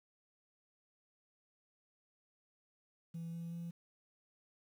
sine tone with pitch steps, 166.7 / 168.34 / 170.01 Hz, E3 / E3 / F3, +20 / +37 / -46 cents, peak -39 dBFS, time 3.14-3.71 s, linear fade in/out 10 ms, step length 190 ms, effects tanh soft clip ceiling -39 dBFS + 11-bit

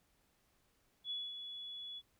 sine tone with ADSR envelope, 3400 Hz, G#7, 40 cents sharp, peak -37 dBFS, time 1.04-2.02 s, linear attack 65 ms, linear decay 220 ms, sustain -7 dB, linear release 43 ms, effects pink hiss -75 dBFS RMS until 2.19 s

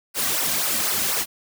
white noise with flanger, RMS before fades -23 dBFS, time 0.14-1.26 s, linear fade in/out 50 ms, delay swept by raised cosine 0.27 to 2.37 ms, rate 4 Hz, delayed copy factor -0.7, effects none

